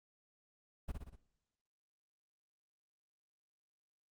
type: noise with echo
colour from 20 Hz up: brown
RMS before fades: -38 dBFS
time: 0.88-0.92 s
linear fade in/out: 10 ms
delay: 60 ms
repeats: 4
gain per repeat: -4 dB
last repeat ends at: 1.16 s
effects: noise-tail reverb RT60 0.9 s tail -20 dB re dry + Opus 32 kbps